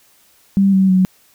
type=tone with pitch steps; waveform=sine; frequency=196 / 190.97 / 186.07 Hz; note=G3 / G3 / F#3; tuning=0 / -45 / +10 cents; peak=-9 dBFS; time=0.57-1.05 s; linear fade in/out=0 ms; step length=160 ms; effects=white hiss -53 dBFS RMS until 1.34 s